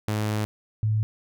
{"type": "tone pair in turn", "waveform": ["sawtooth", "sine"], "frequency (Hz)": [106.6, 108.15], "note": ["G#2", "A2"], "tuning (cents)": [46, -29], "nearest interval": "unison", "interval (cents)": 25, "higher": "second", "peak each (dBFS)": -20, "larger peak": "neither", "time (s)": [[0.08, 0.45], [0.83, 1.03]], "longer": "first", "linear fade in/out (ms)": 0, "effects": []}